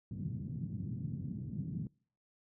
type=band-pass noise; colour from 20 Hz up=pink; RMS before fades=-40 dBFS; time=0.11-1.87 s; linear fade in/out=2 ms; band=110 to 200 Hz; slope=24 dB/octave; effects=noise-tail reverb RT60 0.5 s tail -25 dB re dry